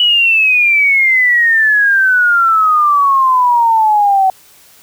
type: exponential sweep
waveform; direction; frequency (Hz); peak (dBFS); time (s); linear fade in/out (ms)
sine; down; 2960 to 753; -7; 0-4.3; 2
effects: white hiss -44 dBFS RMS until 4.82 s